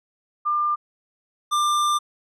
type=tone pair in turn; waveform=sine / square; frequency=1197 / 1191 Hz; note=D6 / D6; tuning=+33 / +24 cents; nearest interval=unison; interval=9 cents; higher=first; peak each=-19 dBFS; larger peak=neither; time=0.45-0.76 / 1.51-1.99 s; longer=second; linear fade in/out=20 ms; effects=low-pass 10000 Hz 12 dB/octave